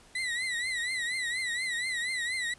35% pulse tone with vibrato, 1975 Hz, B6, in tune, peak -28 dBFS, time 0.15-2.54 s, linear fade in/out 5 ms, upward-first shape triangle, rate 4.2 Hz, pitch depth 120 cents each way, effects pink hiss -57 dBFS RMS until 2.58 s + resampled to 24000 Hz

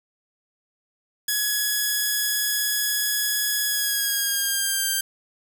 5% pulse tone with pitch glide, 1683 to 1579.4 Hz, G#6 to G6, +23 to +13 cents, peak -11 dBFS, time 1.28-5.01 s, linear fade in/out 5 ms, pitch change -110 cents, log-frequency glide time 3.65-4.88 s, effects 7-bit

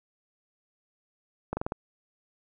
slowing click train, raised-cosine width 1 ms, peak -16 dBFS, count 5, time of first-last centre 1.53-1.721 s, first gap 40 ms, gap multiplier 1.12, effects none

